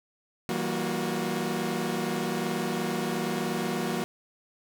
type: tone cluster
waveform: sawtooth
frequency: 164.1 / 192.5 / 235 / 364 Hz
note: E3 / G3 / A#3 / F#4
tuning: -8 / -31 / +14 / -28 cents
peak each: -31 / -30 / -28 / -29 dBFS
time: 0.49-4.04 s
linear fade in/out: 0 ms
effects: none